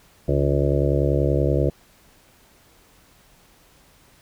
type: harmonic tone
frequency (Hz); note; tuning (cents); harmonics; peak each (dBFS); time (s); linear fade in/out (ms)
70.4; C#2; +27; 1 / 2 / 4 / 5 / 6 / 7 / 8 / 9; -23 / -22 / -28 / -25 / -30 / -26 / -27 / -31; 0.28-1.7; 5
effects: pink hiss -55 dBFS RMS until 4.21 s